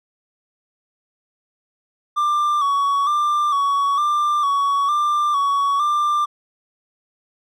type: tone with vibrato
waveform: triangle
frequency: 1155 Hz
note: D6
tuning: 29 cents flat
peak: -14 dBFS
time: 2.16-6.26 s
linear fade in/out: 20 ms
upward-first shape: square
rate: 1.1 Hz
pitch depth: 49 cents each way
effects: none